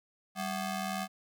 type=ring-modulated tone; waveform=sawtooth; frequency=471.3 Hz; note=A#4; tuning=19 cents sharp; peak=-26 dBFS; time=0.35-1.08 s; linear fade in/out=50 ms; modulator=276 Hz; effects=none